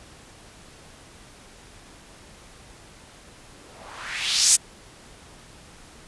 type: noise with low-pass filter sweep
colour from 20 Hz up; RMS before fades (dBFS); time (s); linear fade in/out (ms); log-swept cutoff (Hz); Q
violet; -24; 3.51-4.57; 20; 230 to 8600; 2.1
effects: pink hiss -48 dBFS RMS until 6.07 s + resampled to 24000 Hz